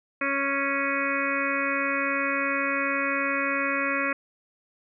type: harmonic tone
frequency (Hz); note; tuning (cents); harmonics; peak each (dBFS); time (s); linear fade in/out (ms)
277.2; C#4; 0; 1 / 2 / 4 / 5 / 6 / 7 / 8 / 9; -32 / -32 / -32 / -32 / -32 / -32 / -32 / -32; 0.21-4.13; 5
effects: none